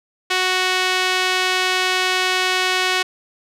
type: tone with band-pass filter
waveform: sawtooth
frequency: 370 Hz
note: F#4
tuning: in tune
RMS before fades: -19 dBFS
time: 0.3-3.03 s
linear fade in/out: 10 ms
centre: 2900 Hz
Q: 0.93
effects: none